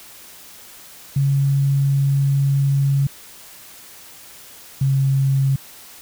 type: tone pair in turn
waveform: sine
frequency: 138.59 / 135.66 Hz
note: C#3 / C#3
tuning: 0 / -37 cents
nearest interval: unison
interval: 37 cents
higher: first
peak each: -14 dBFS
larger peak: neither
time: 1.16-3.07 / 4.81-5.56 s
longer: first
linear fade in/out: 5 ms
effects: white hiss -42 dBFS RMS until 6.01 s